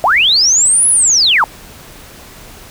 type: linear two-way sweep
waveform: sine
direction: up then down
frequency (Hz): 610 to 10580 to 801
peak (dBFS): -7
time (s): 0.04-1.44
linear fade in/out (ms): 0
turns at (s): 0.89
effects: pink hiss -36 dBFS RMS until 2.7 s